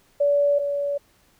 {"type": "tone pair in turn", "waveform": "sine", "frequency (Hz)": [574, 570.4], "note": ["D5", "C#5"], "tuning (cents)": [-40, 49], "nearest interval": "unison", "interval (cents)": 11, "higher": "first", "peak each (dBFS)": [-16, -22], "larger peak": "first", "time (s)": [[0.2, 0.59], [0.59, 0.98]], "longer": "neither", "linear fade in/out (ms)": 10, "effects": ["pink hiss -60 dBFS RMS until 1.39 s"]}